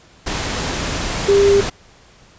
sine tone in noise, 399.7 Hz, G4, 34 cents sharp, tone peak -9 dBFS, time 1.28-1.61 s, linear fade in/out 10 ms, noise pink, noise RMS -22 dBFS, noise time 0.26-1.7 s, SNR +10 dB, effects pink hiss -48 dBFS RMS until 2.38 s + resampled to 16000 Hz

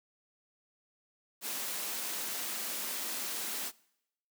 white high-pass noise, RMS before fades -37 dBFS, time 1.41-3.72 s, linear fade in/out 50 ms, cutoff 180 Hz, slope 96 dB/octave, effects noise-tail reverb RT60 0.8 s tail -23 dB re dry

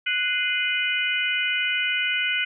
harmonic tone with a mistuned harmonic, 493.9 Hz, B4, in tune, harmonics 3 / 4 / 5 / 6, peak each -27 / -27 / -27 / -27 dBFS, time 0.06-2.45 s, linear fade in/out 10 ms, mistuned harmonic 4, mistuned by +87 cents, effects none

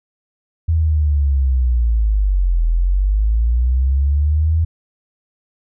sine linear two-way sweep, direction down then up, 82.41 to 40.6 to 82.41 Hz, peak -12 dBFS, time 0.68-4.65 s, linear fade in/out 10 ms, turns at 2.66 s, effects none

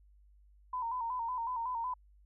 sine tone with vibrato, 963 Hz, B5, 44 cents flat, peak -33 dBFS, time 0.73-1.94 s, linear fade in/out 5 ms, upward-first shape square, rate 5.4 Hz, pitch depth 75 cents each way, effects added 50 Hz sine -59 dBFS peak until 2.25 s

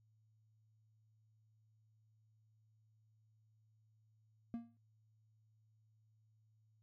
triangle tone with exponential decay, 233.1 Hz, A#3, in tune, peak -35 dBFS, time 4.54-4.77 s, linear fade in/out 0 ms, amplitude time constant 48 ms, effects noise-tail reverb RT60 0.1 s tail -21 dB re dry + added 109 Hz sine -70 dBFS peak until 6.82 s

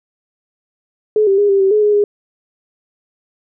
sine tone with pitch steps, 427.3 / 390.8 / 409.4 / 393.9 / 385.7 / 424.1 / 417.2 / 411.4 Hz, G#4 / G4 / G#4 / G4 / G4 / G#4 / G#4 / G#4, +49 / -5 / -25 / +8 / -28 / +36 / +8 / -16 cents, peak -9 dBFS, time 1.16-2.04 s, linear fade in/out 2 ms, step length 110 ms, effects none

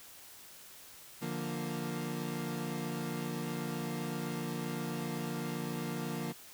30% pulse chord, Bb major, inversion first, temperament equal, 146.83 / 174.61 / 233.1 Hz, D3 / F3 / Bb3, 0 / 0 / 0 cents, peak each -38 / -37 / -37 dBFS, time 1.21-6.33 s, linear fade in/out 20 ms, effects white hiss -53 dBFS RMS until 6.53 s

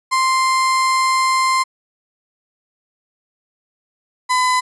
35% pulse tone pair in turn, 1046.5 / 1008.4 Hz, C6 / B5, 0 / +36 cents, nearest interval minor second, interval 64 cents, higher first, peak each -12 dBFS, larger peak neither, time 0.11-1.64 / 4.29-4.61 s, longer first, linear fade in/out 20 ms, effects resampled to 24000 Hz

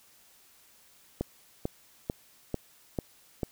click train, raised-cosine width 2 ms, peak -16 dBFS, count 6, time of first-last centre 1.21-3.432 s, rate 2.25 Hz, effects white hiss -60 dBFS RMS until 3.51 s

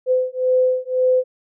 sine beating tone pair, 509 / 510.9 Hz, C5 / C5, -48 / -41 cents, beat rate 1.9 Hz, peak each -18 dBFS, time 0.06-1.24 s, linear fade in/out 50 ms, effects none

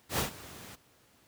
pink noise with ADSR envelope, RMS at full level -28 dBFS, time 0.09-0.76 s, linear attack 94 ms, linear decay 120 ms, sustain -19 dB, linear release 15 ms, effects pink hiss -64 dBFS RMS until 1.27 s + high-pass 80 Hz 12 dB/octave

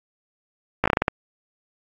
slowing click train, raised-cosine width 0.5 ms, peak -3 dBFS, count 8, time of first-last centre 0.84-1.081 s, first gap 16 ms, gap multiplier 1.25, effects AAC 64 kbps

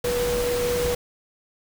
sine tone in noise, 486 Hz, B4, 28 cents flat, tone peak -22 dBFS, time 0.04-0.95 s, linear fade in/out 5 ms, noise pink, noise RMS -29 dBFS, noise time 0.04-0.95 s, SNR +4 dB, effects none

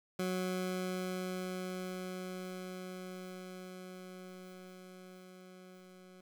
20% pulse tone with level ramp, 184.1 Hz, F#3, 8 cents flat, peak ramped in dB -28 to -50 dBFS, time 0.19-6.21 s, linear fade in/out 5 ms, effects 11-bit

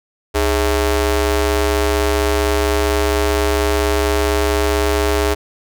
sawtooth ring-modulated tone, 239.7 Hz, A#3, 48 cents sharp, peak -7 dBFS, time 0.34-5.35 s, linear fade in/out 20 ms, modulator 172 Hz, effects none

